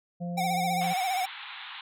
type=harmonic tone; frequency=174.61 Hz; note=F3; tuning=in tune; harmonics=1 / 3 / 4; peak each=-31 / -41 / -43 dBFS; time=0.2-0.94 s; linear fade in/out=20 ms
type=tone with vibrato; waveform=square; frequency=750 Hz; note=F#5; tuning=23 cents sharp; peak=-27 dBFS; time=0.37-1.26 s; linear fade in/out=10 ms; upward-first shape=sine; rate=15 Hz; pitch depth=75 cents each way
type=band-pass noise; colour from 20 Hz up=white; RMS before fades=-42 dBFS; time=0.81-1.81 s; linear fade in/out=2 ms; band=790 to 3900 Hz; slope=96 dB/octave
effects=none